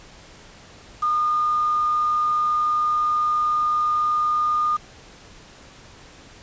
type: tone with quantisation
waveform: sine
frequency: 1219 Hz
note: D#6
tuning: 36 cents flat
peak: -18 dBFS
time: 1.02-4.77 s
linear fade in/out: 10 ms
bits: 6
effects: pink hiss -46 dBFS RMS until 6.42 s + resampled to 16000 Hz